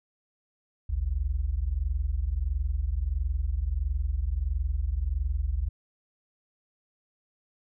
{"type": "tone pair together", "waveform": "sine", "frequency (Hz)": [51.92, 73.42], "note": ["G#1", "D2"], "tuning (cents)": [0, 0], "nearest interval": "tritone", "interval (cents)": 600, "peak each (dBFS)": -28, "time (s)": [0.89, 5.69], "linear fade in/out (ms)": 10, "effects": []}